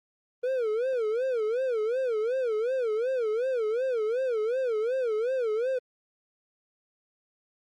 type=tone with vibrato; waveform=triangle; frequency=474.8 Hz; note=A#4; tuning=32 cents sharp; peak=-23 dBFS; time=0.43-5.79 s; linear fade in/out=10 ms; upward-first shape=sine; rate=2.7 Hz; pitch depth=190 cents each way; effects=Opus 24 kbps